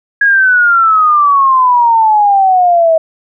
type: exponential sweep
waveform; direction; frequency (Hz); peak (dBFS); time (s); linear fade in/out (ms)
sine; down; 1661.2 to 638; -5; 0.21-2.98; 5
effects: none